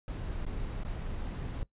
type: noise with dropouts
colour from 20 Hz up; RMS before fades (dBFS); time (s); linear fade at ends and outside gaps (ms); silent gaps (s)
brown; -36; 0.08-1.63; 1; 0.451-0.465 / 0.835-0.849
effects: noise-tail reverb RT60 0.1 s tail -19 dB re dry + resampled to 8000 Hz